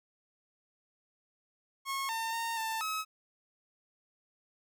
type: tone with pitch steps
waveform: sawtooth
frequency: 1090 / 904 / 918 / 891 / 1281 Hz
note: C#6 / A5 / A#5 / A5 / E6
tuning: -29 / +47 / -27 / +22 / -50 cents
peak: -29 dBFS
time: 1.85-3.05 s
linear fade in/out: 50 ms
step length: 240 ms
effects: none